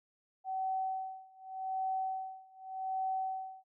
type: tone with tremolo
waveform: sine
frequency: 760 Hz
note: F#5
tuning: 46 cents sharp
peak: -31 dBFS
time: 0.44-3.64 s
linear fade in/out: 50 ms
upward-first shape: sine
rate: 0.85 Hz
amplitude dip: 95%
effects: none